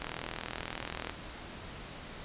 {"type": "click train", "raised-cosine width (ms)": 0.3, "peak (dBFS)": -20, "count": 45, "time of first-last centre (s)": [0.02, 1.096], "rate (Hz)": 40.9, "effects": ["pink hiss -45 dBFS RMS until 2.24 s", "resampled to 8000 Hz"]}